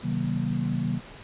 sine chord, C half-diminished seventh, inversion none, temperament just, 130.81 / 156.98 / 188.37 / 235.5 Hz, C3 / Eb3 / Gb3 / Bb3, 0 / +16 / +31 / +18 cents, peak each -30 dBFS, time 0.02-1.01 s, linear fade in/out 50 ms, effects pink hiss -45 dBFS RMS until 1.23 s + resampled to 8000 Hz

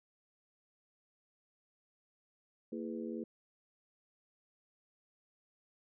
harmonic tone with a mistuned harmonic, 82.41 Hz, E2, in tune, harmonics 3 / 4 / 5 / 6, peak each -41 / -43 / -45 / -47 dBFS, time 2.72-3.24 s, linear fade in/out 5 ms, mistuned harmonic 3, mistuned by -130 cents, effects none

